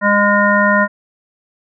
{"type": "harmonic tone", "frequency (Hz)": 204.5, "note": "G#3", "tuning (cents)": -26, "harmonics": [1, 3, 5, 7, 9], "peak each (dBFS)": [-16, -16, -16, -16, -16], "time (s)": [0.01, 0.88], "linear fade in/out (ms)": 50, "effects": []}